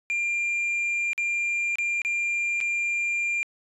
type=tone with dropouts; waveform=triangle; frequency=2391 Hz; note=D7; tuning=30 cents sharp; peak=-22 dBFS; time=0.1-3.43 s; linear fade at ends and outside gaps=0 ms; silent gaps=1.132-1.179 / 1.756-1.785 / 2.018-2.049 / 2.604-2.611 s; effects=resampled to 24000 Hz